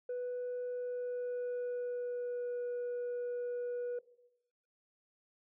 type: tone with pitch glide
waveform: sine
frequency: 493.9 to 486.8 Hz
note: B4 to B4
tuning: 0 to -25 cents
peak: -33 dBFS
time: 0.09-3.99 s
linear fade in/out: 5 ms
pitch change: -25 cents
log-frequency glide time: 0.66-2.63 s
effects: noise-tail reverb RT60 0.9 s tail -18 dB re dry + tanh soft clip ceiling -34 dBFS